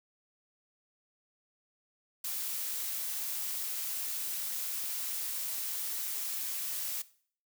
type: noise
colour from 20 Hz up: blue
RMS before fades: -36 dBFS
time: 2.24-7.02 s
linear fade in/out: 5 ms
effects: noise-tail reverb RT60 0.5 s tail -18 dB re dry